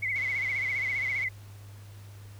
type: tone with vibrato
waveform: sine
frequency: 2120 Hz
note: C7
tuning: 22 cents sharp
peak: -27 dBFS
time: 0.02-1.29 s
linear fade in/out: 10 ms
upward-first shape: sine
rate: 15 Hz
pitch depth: 100 cents each way
type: click train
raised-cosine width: 0.2 ms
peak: -29 dBFS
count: 140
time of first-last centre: 0.16-1.238 s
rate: 129 Hz
effects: added 101 Hz sine -44 dBFS peak until 2.39 s + pink hiss -56 dBFS RMS until 2.39 s